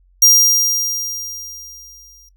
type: tone with exponential decay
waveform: 40% pulse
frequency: 5700 Hz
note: F8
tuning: 34 cents sharp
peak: -5 dBFS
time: 0.22-2.29 s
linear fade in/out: 5 ms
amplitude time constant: 450 ms
effects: noise-tail reverb RT60 0.1 s tail -19 dB re dry + added 45 Hz sine -50 dBFS peak until 2.36 s